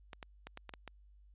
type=clicks; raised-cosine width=0.3 ms; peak=-29 dBFS; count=7; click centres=0.132 / 0.228 / 0.47 / 0.574 / 0.693 / 0.738 / 0.877 s; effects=added 50 Hz sine -58 dBFS peak until 1.34 s + resampled to 8000 Hz